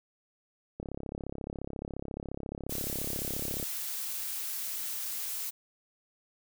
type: click train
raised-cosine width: 2 ms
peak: -24 dBFS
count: 98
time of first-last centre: 0.8-3.628 s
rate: 34.3 Hz
type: noise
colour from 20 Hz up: blue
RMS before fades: -36 dBFS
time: 2.69-5.51 s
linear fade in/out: 20 ms
effects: none